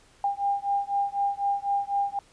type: beating tone pair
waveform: sine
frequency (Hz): 800 / 804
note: G5 / G5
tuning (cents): +35 / +44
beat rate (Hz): 4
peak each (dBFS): -27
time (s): 0.24-2.19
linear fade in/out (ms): 2
effects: pink hiss -58 dBFS RMS until 2.32 s + resampled to 22050 Hz